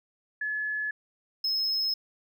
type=tone pair in turn; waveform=sine / triangle; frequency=1711 / 5172 Hz; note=A6 / E8; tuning=-49 / -34 cents; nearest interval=octave + perfect fifth; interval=1915 cents; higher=second; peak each=-28 / -24 dBFS; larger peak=second; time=0.41-0.91 / 1.44-1.94 s; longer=neither; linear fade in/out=5 ms; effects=none